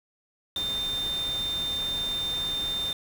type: tone in noise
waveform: sine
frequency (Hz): 3600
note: A7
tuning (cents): +39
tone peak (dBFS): -27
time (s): 0.56-2.93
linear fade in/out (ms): 2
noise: pink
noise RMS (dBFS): -39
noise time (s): 0.56-2.93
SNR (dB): +9
effects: none